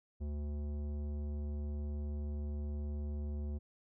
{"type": "tone with tanh clipping", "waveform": "sine", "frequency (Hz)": 73.42, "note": "D2", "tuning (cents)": 0, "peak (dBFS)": -38, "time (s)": [0.2, 3.59], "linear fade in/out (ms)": 20, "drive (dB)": 14, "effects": []}